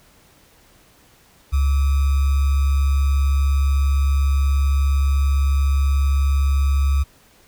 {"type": "tone with sample-and-hold", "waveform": "sine", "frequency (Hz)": 69.3, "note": "C#2", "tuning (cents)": 0, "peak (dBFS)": -14, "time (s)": [1.52, 7.04], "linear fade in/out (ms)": 20, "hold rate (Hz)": 1225, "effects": ["pink hiss -53 dBFS RMS until 7.47 s"]}